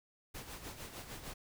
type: noise with tremolo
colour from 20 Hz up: pink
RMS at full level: -45 dBFS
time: 0.34-1.34 s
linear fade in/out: 10 ms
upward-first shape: sine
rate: 6.6 Hz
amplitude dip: 60%
effects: none